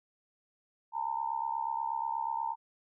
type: tone with amplitude modulation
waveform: sine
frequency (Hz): 910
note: A#5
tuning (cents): -42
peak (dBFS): -27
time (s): 0.92-2.56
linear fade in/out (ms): 50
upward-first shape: sine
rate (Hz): 68.3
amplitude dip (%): 90
effects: none